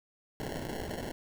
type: noise with sample-and-hold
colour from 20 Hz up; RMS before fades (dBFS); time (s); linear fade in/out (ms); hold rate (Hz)
blue; -38; 0.4-1.12; 0; 1225
effects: none